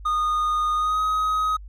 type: tone with pitch glide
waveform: triangle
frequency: 1230 to 1262.4 Hz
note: D#6 to D#6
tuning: -20 to +25 cents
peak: -18 dBFS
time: 0.05-1.57 s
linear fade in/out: 10 ms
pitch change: +45 cents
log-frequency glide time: 0.75-1.01 s
effects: added 50 Hz sine -37 dBFS peak until 1.68 s